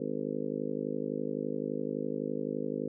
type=harmonic tone; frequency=51.8 Hz; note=G#1; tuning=4 cents flat; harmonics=3 / 4 / 5 / 6 / 7 / 8 / 9 / 10; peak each=-43 / -40 / -37 / -40 / -45 / -39 / -38 / -42 dBFS; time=0-2.88 s; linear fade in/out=5 ms; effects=none